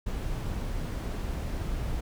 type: noise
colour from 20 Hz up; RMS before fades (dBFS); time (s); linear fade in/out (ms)
brown; -32; 0.06-2.01; 10
effects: none